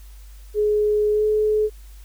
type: tone with pitch glide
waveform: sine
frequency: 420.8 to 427.2 Hz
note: G#4 to G#4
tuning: +23 to +49 cents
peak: -16 dBFS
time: 0.54-1.7 s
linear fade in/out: 50 ms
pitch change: +26 cents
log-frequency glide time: 1.12-1.24 s
effects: added 50 Hz sine -39 dBFS peak until 2.04 s + white hiss -54 dBFS RMS until 2.04 s